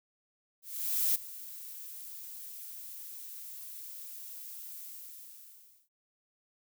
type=noise with ADSR envelope; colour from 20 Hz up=violet; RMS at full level=-27 dBFS; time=0.62-5.89 s; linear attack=530 ms; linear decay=12 ms; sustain=-18 dB; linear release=1100 ms; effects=none